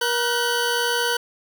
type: tone pair together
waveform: 20% pulse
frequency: 476.9 / 1512 Hz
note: A#4 / F#6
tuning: +39 / +37 cents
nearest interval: octave + minor sixth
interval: 1998 cents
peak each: -18 dBFS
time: 0.01-1.17 s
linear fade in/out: 5 ms
effects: none